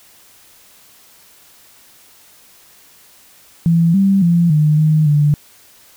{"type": "tone with pitch steps", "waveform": "sine", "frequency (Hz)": [167.2, 195.3, 170.9, 151.8, 155, 147.4], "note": ["E3", "G3", "F3", "D#3", "D#3", "D3"], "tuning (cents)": [25, -6, -37, -42, -6, 7], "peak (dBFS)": -9, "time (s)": [3.66, 5.34], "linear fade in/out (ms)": 0, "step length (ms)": 280, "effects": ["white hiss -47 dBFS RMS until 5.96 s"]}